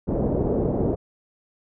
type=low-pass noise; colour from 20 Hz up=white; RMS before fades=-23 dBFS; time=0.07-0.96 s; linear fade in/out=20 ms; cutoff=510 Hz; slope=24 dB/octave; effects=none